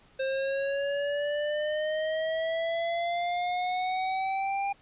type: exponential sweep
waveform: square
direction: up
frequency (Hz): 529 to 801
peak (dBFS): -28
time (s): 0.19-4.73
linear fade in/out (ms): 10
effects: pink hiss -60 dBFS RMS until 4.81 s + resampled to 8000 Hz